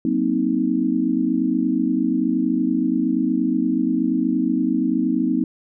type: chord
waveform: sine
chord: C half-diminished seventh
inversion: second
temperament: equal with one note detuned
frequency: 185 / 233.1 / 261.6 / 314.2 Hz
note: Gb3 / Bb3 / C4 / Eb4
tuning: 0 / 0 / 0 / +17 cents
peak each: -27 / -23 / -21 / -22 dBFS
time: 0.05-5.44 s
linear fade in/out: 2 ms
effects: none